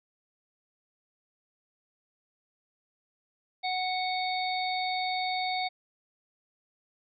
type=harmonic tone; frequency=740 Hz; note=F#5; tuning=in tune; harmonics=1 / 3 / 5 / 6; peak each=-30 / -35 / -37 / -38 dBFS; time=3.63-5.69 s; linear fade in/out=20 ms; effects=none